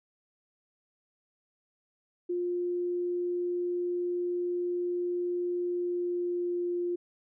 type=tone with pitch glide; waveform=sine; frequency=353.2 to 351 Hz; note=F4 to F4; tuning=+20 to +9 cents; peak=-28 dBFS; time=2.29-6.96 s; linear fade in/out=10 ms; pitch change=-11 cents; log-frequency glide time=5.63-6.78 s; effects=none